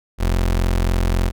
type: tone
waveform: 30% pulse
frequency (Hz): 43.65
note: F1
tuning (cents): 0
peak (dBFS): -13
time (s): 0.18-1.32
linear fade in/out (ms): 50
effects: none